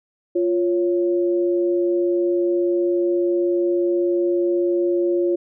sine tone pair together, 349.2 / 554.3 Hz, F4 / C#5, 0 / 0 cents, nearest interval minor sixth, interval 800 cents, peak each -17 / -25 dBFS, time 0.35-5.36 s, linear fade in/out 10 ms, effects none

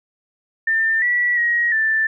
sine tone with pitch steps, 1795 / 1950 / 1893 / 1768 Hz, A6 / B6 / A#6 / A6, +34 / -23 / +26 / +8 cents, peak -15 dBFS, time 0.67-2.07 s, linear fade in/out 5 ms, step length 350 ms, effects none

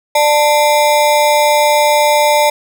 square ring-modulated tone, 740 Hz, F#5, in tune, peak -6 dBFS, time 0.15-2.5 s, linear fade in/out 5 ms, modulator 147 Hz, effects none

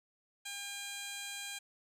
15% pulse tone with band-pass filter, 805 Hz, G5, 46 cents sharp, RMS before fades -43 dBFS, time 0.45-1.59 s, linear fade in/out 10 ms, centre 6300 Hz, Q 0.91, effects none

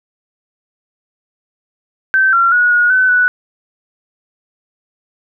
sine tone with pitch steps, 1547 / 1371 / 1457 / 1446 / 1514 / 1481 Hz, G6 / F6 / F#6 / F#6 / F#6 / F#6, -23 / -32 / -27 / -40 / +39 / +1 cents, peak -8 dBFS, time 2.14-3.28 s, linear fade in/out 0 ms, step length 190 ms, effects none

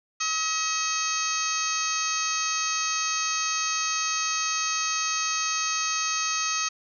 harmonic tone, 638 Hz, D#5, 43 cents sharp, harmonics 2 / 3 / 4 / 5 / 6 / 7 / 8 / 9 / 10, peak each -30 / -37 / -32 / -39 / -38 / -34 / -37 / -38 / -29 dBFS, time 0.2-6.69 s, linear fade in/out 10 ms, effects none

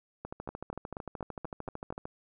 two click trains, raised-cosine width 1 ms, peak -24 / -24 dBFS, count 7 / 25, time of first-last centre 0.49-1.925 / 0.25-2.055 s, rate 4.18 / 13.3 Hz, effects none

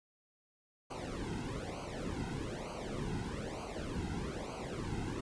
brown noise with flanger, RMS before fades -40 dBFS, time 0.9-5.21 s, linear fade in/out 10 ms, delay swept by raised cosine 0.55 to 1.75 ms, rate 1.1 Hz, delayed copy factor -0.95, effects resampled to 22050 Hz

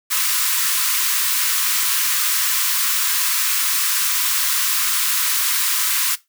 white high-pass noise, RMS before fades -19 dBFS, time 0.1-6.16 s, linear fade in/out 20 ms, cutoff 980 Hz, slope 96 dB/octave, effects noise-tail reverb RT60 0.2 s tail -18 dB re dry

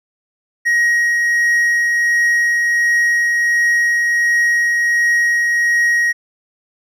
triangle tone with tremolo, 1889 Hz, A#6, 22 cents sharp, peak -9 dBFS, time 0.65-6.13 s, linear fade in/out 20 ms, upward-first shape triangle, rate 1.4 Hz, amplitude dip 25%, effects none

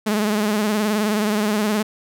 sawtooth tone with vibrato, 211.3 Hz, G#3, 30 cents sharp, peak -14 dBFS, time 0.06-1.83 s, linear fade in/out 10 ms, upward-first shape sine, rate 19 Hz, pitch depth 61 cents each way, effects none

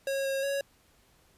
square tone with pitch steps, 546 / 542 / 556 Hz, C#5 / C#5 / C#5, -26 / -39 / +5 cents, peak -29 dBFS, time 0.07-0.61 s, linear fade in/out 2 ms, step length 180 ms, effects pink hiss -64 dBFS RMS until 1.37 s + resampled to 32000 Hz

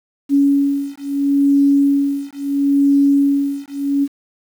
sine beating tone pair, 280.1 / 280.84 Hz, C#4 / C#4, +18 / +23 cents, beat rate 0.74 Hz, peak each -15 dBFS, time 0.29-4.08 s, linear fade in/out 50 ms, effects 7-bit

